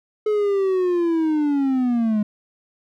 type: linear sweep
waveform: triangle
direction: down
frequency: 429 to 206.5 Hz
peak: -15 dBFS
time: 0.26-2.23 s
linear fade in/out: 5 ms
effects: none